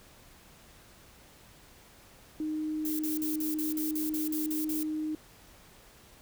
sine tone, 309.2 Hz, D#4, 11 cents flat, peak -30 dBFS, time 2.4-5.15 s, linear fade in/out 2 ms
violet noise bursts, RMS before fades -36 dBFS, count 11, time 2.85-4.83 s, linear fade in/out 2 ms, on 140 ms, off 44 ms
effects pink hiss -56 dBFS RMS until 6.21 s

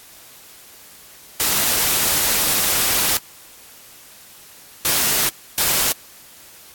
white noise bursts at uneven times, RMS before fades -18 dBFS, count 3, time 1.4-3.17 / 4.85-5.29 / 5.58-5.92 s, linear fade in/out 0 ms, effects white hiss -44 dBFS RMS until 6.74 s + AAC 64 kbps

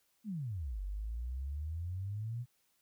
sine exponential two-way sweep, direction down then up, 231.3 to 46.71 to 124.4 Hz, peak -36 dBFS, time 0.24-2.46 s, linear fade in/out 50 ms, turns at 0.81 s, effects white hiss -75 dBFS RMS until 2.81 s

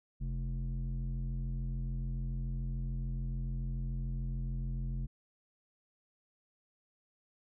square tone with low-pass filter, 43.46 Hz, F1, 8 cents flat, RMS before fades -36 dBFS, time 0.2-5.07 s, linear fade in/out 20 ms, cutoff 170 Hz, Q 3.5, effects none

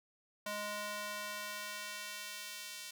square tone with high-pass filter sweep, 207.7 Hz, G#3, in tune, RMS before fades -43 dBFS, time 0.46-2.91 s, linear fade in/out 5 ms, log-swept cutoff 630 to 3200 Hz, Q 0.74, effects none

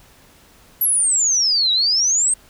sine exponential two-way sweep, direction down then up, 11840 to 3815 to 8580 Hz, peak -14 dBFS, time 0.81-2.34 s, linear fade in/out 5 ms, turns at 1.72 s, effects pink hiss -50 dBFS RMS until 2.49 s

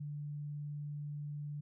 sine tone, 146.83 Hz, D3, in tune, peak -39 dBFS, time 0-1.61 s, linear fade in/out 10 ms, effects none

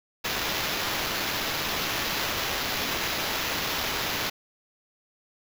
white noise with sample-and-hold, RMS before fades -29 dBFS, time 0.24-4.3 s, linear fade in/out 10 ms, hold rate 8820 Hz, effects none

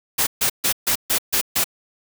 white noise bursts, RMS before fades -19 dBFS, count 7, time 0.18-1.643 s, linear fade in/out 10 ms, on 89 ms, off 140 ms, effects none

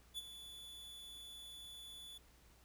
45% pulse tone with ADSR envelope, 3458 Hz, A7, 31 cents flat, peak -40 dBFS, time 0.14-2.18 s, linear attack 41 ms, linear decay 27 ms, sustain -11 dB, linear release 5 ms, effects added 60 Hz sine -66 dBFS peak until 2.64 s + pink hiss -68 dBFS RMS until 2.64 s

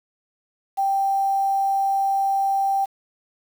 sine tone with quantisation, 784 Hz, G5, in tune, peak -18 dBFS, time 0.77-2.86 s, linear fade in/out 20 ms, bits 7, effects none

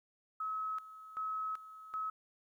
sine tone with tremolo, 1285 Hz, E6, 45 cents flat, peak -35 dBFS, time 0.4-2.1 s, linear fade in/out 5 ms, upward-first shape square, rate 1.3 Hz, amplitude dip 80%, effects 12-bit

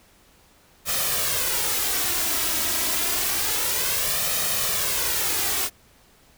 white noise with flanger, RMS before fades -24 dBFS, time 0.85-5.7 s, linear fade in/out 50 ms, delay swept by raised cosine 1.6 to 3.1 ms, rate 0.28 Hz, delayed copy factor +0.55, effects pink hiss -56 dBFS RMS until 6.37 s

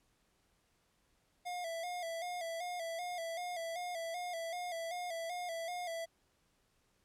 square tone with vibrato, 688 Hz, F5, 26 cents flat, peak -39 dBFS, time 1.45-6.06 s, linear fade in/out 20 ms, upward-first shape square, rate 2.6 Hz, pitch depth 65 cents each way, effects pink hiss -75 dBFS RMS until 7.04 s + low-pass 12000 Hz 12 dB/octave

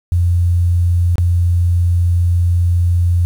sine tone with dropouts, 87.31 Hz, F2, in tune, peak -10 dBFS, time 0.12-3.25 s, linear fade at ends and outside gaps 0 ms, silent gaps 1.156-1.182 s, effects 7-bit

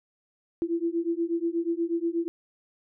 sine beating tone pair, 332.5 / 340.8 Hz, E4 / F4, +15 / -42 cents, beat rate 8.3 Hz, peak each -28 dBFS, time 0.62-2.28 s, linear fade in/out 0 ms, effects none

